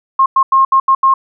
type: tone bursts at uneven times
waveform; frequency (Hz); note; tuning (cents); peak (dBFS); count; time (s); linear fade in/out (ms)
sine; 1071; C6; +40; -6; 6; 0.19-0.26 / 0.36-0.43 / 0.52-0.65 / 0.72-0.8 / 0.88-0.95 / 1.03-1.14; 5
effects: none